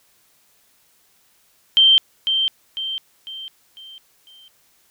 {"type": "tone with echo", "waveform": "sine", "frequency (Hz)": 3136, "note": "G7", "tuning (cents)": 0, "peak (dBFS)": -9, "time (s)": [1.77, 1.98], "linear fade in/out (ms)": 0, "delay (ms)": 500, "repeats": 5, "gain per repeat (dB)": -7, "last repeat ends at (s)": 4.48, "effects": ["white hiss -59 dBFS RMS until 4.9 s"]}